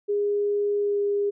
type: tone with pitch glide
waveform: sine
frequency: 409.8 to 406.3 Hz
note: G#4 to G#4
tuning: -23 to -38 cents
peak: -21 dBFS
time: 0.08-1.31 s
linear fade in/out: 20 ms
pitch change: -15 cents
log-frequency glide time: 0.79-1 s
effects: none